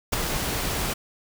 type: noise with ADSR envelope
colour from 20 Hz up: pink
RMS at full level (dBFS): -21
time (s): 0.12-0.94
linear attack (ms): 15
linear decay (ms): 8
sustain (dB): -6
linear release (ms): 13
effects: none